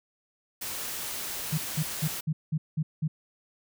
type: noise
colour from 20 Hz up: white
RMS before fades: -35 dBFS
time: 0.61-2.21 s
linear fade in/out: 10 ms
type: tone bursts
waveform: sine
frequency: 155.56 Hz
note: D#3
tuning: in tune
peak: -24 dBFS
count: 7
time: 1.52-3.08 s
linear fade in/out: 10 ms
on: 60 ms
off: 190 ms
effects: none